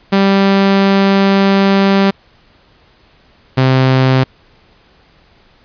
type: tone pair in turn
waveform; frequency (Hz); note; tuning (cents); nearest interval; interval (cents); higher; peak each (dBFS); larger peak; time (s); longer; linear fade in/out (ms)
sawtooth; 196 / 130.81; G3 / C3; 0 / 0; perfect fifth; 700; first; -4; neither; 0.12-2.11 / 3.57-4.24; first; 10
effects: pink hiss -49 dBFS RMS until 5.64 s + resampled to 11025 Hz